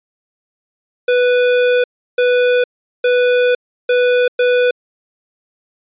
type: tone bursts at uneven times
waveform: square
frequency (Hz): 493.9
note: B4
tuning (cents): 0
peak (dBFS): -11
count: 5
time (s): 1.08-1.84 / 2.18-2.64 / 3.04-3.55 / 3.89-4.28 / 4.39-4.71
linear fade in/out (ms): 5
effects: resampled to 8000 Hz